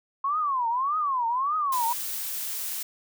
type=tone with vibrato; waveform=sine; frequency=1072 Hz; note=C6; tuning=42 cents sharp; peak=-23 dBFS; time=0.24-1.93 s; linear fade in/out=5 ms; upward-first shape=triangle; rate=1.7 Hz; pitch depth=300 cents each way
type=noise; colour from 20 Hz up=blue; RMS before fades=-32 dBFS; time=1.72-2.83 s; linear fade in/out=5 ms
effects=none